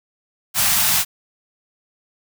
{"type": "band-stop noise", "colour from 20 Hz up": "white", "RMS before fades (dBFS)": -17, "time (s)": [0.54, 1.05], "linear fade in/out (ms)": 50, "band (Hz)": [230, 650], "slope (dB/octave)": 48, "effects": []}